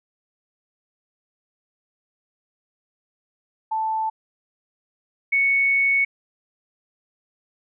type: tone pair in turn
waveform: sine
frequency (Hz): 880 / 2217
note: A5 / C#7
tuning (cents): 0 / 0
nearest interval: octave + major third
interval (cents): 1600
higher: second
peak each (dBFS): -21 / -16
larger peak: second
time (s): 3.71-4.1 / 5.32-6.05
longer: second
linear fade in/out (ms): 10
effects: none